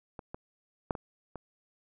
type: clicks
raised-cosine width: 1 ms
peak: -27 / -25 / -14 / -24 / -26 dBFS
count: 5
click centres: 0.192 / 0.345 / 0.908 / 0.952 / 1.357 s
effects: none